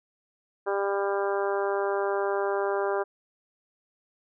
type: harmonic tone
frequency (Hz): 198.9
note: G3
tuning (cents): +25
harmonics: 2 / 3 / 4 / 5 / 6 / 7 / 8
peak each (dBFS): -27 / -31 / -33 / -35 / -37 / -38 / -39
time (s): 0.66-3.04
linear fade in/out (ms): 20
effects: none